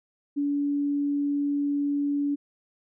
sine tone, 286.3 Hz, D4, 44 cents flat, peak -23 dBFS, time 0.36-2.36 s, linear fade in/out 20 ms, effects none

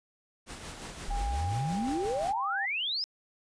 pink noise with tremolo, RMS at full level -41 dBFS, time 0.46-2.34 s, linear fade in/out 50 ms, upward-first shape sine, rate 5.7 Hz, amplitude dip 40%
sine exponential sweep, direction up, 33.73 to 5274 Hz, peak -29 dBFS, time 1.08-3.04 s, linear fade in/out 0 ms
sine tone with pitch glide, 808 to 791.8 Hz, G#5 to G5, -48 to +17 cents, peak -34 dBFS, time 1.1-2.66 s, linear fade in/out 10 ms, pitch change -35 cents, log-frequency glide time 1.71-1.93 s
effects resampled to 22050 Hz

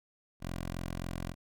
10% pulse tone, 43.65 Hz, F1, in tune, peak -28 dBFS, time 0.4-1.35 s, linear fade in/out 50 ms, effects none

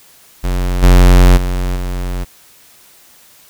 square tone with level steps, 45.18 Hz, F#1, 40 cents flat, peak -14 / -4 / -15 / -18 dBFS, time 0.43-2.25 s, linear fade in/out 20 ms, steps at 0.82 / 1.36 / 1.75 s, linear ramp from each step 20 ms, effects white hiss -45 dBFS RMS until 3.49 s

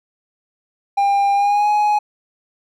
triangle tone with pitch glide, 800 to 836.9 Hz, G5 to G#5, +35 to +13 cents, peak -11 dBFS, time 0.97-1.99 s, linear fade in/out 10 ms, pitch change +78 cents, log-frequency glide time 1.34-1.69 s, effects none

